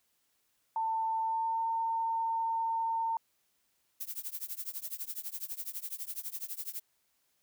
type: tone with pitch glide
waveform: sine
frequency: 894 to 907.5 Hz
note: A5 to A#5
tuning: +27 to -47 cents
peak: -29 dBFS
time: 0.76-3.17 s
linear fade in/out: 2 ms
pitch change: +26 cents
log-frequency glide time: 1.2-1.66 s
type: noise with tremolo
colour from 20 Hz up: violet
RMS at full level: -36 dBFS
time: 4-6.8 s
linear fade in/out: 10 ms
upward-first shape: triangle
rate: 12 Hz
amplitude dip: 100%
effects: white hiss -75 dBFS RMS until 7.42 s